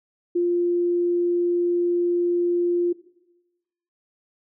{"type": "tone", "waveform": "sine", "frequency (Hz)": 349.2, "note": "F4", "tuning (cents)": 0, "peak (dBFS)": -18, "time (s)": [0.35, 2.93], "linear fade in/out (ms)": 10, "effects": ["noise-tail reverb RT60 1.0 s tail -18 dB re dry"]}